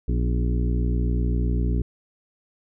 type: harmonic tone with a mistuned harmonic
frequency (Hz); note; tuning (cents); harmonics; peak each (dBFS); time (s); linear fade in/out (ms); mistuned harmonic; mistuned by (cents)
60; B1; -49; 1 / 2 / 3 / 4 / 5 / 6 / 7; -21 / -27 / -31 / -33 / -35 / -37 / -38; 0.08-1.82; 5; 4; +55
effects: none